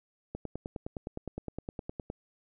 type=click train; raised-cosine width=2 ms; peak=-23 dBFS; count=18; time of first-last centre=0.35-2.101 s; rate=9.71 Hz; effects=none